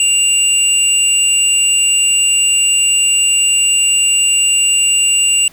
sine tone pair together, 2794 / 7916 Hz, F7 / B8, 0 / +3 cents, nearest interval octave + tritone, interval 1803 cents, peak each -11 dBFS, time 0-5.48 s, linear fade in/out 2 ms, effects tanh soft clip ceiling -4 dBFS + pink hiss -43 dBFS RMS until 5.52 s

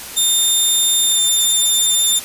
15% pulse tone with pitch glide, 3620 to 3597 Hz, A7 to A7, +48 to +37 cents, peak -6 dBFS, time 0.16-2.2 s, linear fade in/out 20 ms, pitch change -11 cents, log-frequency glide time 1.01-1.26 s, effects white hiss -31 dBFS RMS until 2.24 s + resampled to 32000 Hz

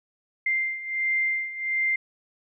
sine beating tone pair, 2093 / 2094.4 Hz, C7 / C7, 0 / +1 cents, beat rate 1.4 Hz, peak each -29 / -25 dBFS, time 0.46-1.96 s, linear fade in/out 5 ms, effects none

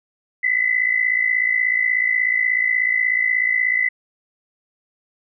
sine tone pair together, 1975.5 / 2032 Hz, B6 / B6, 0 / +49 cents, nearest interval unison, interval 49 cents, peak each -20 / -18 dBFS, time 0.43-3.89 s, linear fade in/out 10 ms, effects none

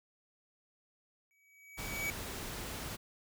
square tone with exponential growth, 2273 Hz, C#7, 43 cents sharp, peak -33 dBFS, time 1.31-2.1 s, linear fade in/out 0 ms, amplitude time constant 170 ms
pink noise, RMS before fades -42 dBFS, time 1.77-2.97 s, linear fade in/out 20 ms
effects none

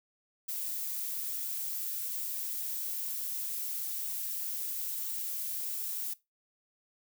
violet noise, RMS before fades -36 dBFS, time 0.48-6.14 s, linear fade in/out 10 ms, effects noise-tail reverb RT60 0.2 s tail -19 dB re dry

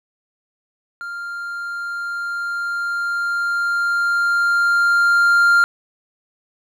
triangle tone with level ramp, 1396 Hz, F6, 1 cent flat, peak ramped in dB -25 to -8 dBFS, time 1.01-5.64 s, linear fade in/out 0 ms, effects none

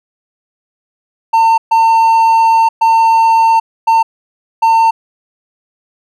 triangle tone bursts at uneven times, 904 Hz, A5, 47 cents sharp, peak -4 dBFS, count 5, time 1.33-1.58 / 1.71-2.69 / 2.81-3.6 / 3.87-4.03 / 4.62-4.91 s, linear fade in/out 10 ms, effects none

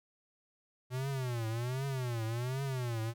square tone with vibrato, 123.9 Hz, B2, 6 cents sharp, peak -34 dBFS, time 0.9-3.14 s, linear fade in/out 50 ms, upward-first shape triangle, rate 1.3 Hz, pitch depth 210 cents each way, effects none

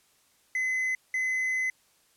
triangle tone pair in turn, 2034 / 2034 Hz, C7 / C7, -50 / -50 cents, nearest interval unison, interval 0 cents, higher neither, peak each -24 dBFS, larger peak neither, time 0.55-0.95 / 1.14-1.7 s, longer second, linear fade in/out 2 ms, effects white hiss -65 dBFS RMS until 2.16 s + low-pass 12000 Hz 12 dB/octave

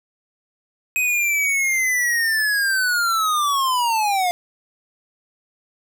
square linear sweep, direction down, 2529 to 698.5 Hz, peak -18 dBFS, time 0.96-4.31 s, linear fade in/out 0 ms, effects 10-bit

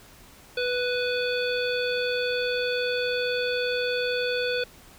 harmonic tone with a mistuned harmonic, 493.9 Hz, B4, in tune, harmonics 1 / 3 / 5 / 7 / 9, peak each -26 / -31 / -33 / -34 / -36 dBFS, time 0.57-4.64 s, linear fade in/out 5 ms, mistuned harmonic 5, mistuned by +21 cents, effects pink hiss -51 dBFS RMS until 4.98 s

